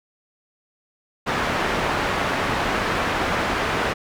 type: low-pass noise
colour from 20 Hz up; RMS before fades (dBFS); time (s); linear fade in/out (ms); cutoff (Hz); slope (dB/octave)
white; -23; 1.26-3.94; 20; 1600; 12
effects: none